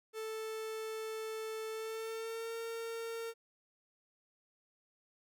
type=tone with pitch glide; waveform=45% pulse; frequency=440 to 457.6 Hz; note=A4 to A#4; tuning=0 to -32 cents; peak=-39 dBFS; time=0.13-3.34 s; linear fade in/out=50 ms; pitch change=+68 cents; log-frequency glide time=1.7-2.55 s; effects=none